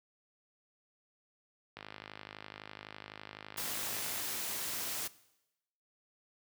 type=click train; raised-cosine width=0.3 ms; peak=-28 dBFS; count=127; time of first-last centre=1.77-4.198 s; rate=51.9 Hz
type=noise; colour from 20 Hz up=white; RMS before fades=-38 dBFS; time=3.57-5.08 s; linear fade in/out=10 ms
effects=noise-tail reverb RT60 0.9 s tail -19 dB re dry + high-pass 80 Hz 12 dB/octave